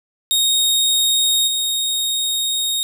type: tone with level steps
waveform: sawtooth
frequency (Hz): 3729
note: A#7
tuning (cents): 0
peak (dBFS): -11 / -15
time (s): 0.31-2.83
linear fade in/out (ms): 0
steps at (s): 1.47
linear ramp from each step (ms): 10
effects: none